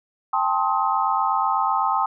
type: chord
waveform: sine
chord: A half-diminished seventh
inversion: third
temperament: just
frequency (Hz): 792 / 880 / 1056 / 1267.2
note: G5 / A5 / C6 / Eb6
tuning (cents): +18 / 0 / +16 / +31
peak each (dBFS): -24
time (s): 0.33-2.06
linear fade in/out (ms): 5
effects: none